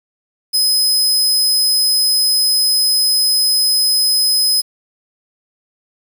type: tone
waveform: sawtooth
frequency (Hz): 5060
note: D#8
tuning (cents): +28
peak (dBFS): -9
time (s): 0.53-4.62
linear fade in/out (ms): 20
effects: 7-bit